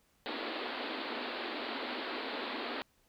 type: band-pass noise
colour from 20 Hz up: pink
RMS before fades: -39 dBFS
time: 0.26-2.82 s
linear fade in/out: 0 ms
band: 230 to 4500 Hz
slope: 96 dB/octave
effects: pink hiss -71 dBFS RMS until 3.08 s